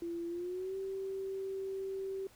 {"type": "tone with pitch glide", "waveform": "sine", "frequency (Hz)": [340, 386.1], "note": ["F4", "G4"], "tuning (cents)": [-46, -26], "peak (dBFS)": -36, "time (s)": [0.02, 2.27], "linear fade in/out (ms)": 2, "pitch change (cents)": 220, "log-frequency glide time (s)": [0.28, 0.76], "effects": ["pink hiss -62 dBFS RMS until 2.35 s"]}